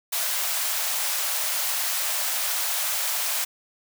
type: high-pass noise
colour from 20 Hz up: white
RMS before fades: -26 dBFS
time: 0.12-3.45 s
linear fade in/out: 10 ms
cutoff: 560 Hz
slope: 48 dB/octave
effects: none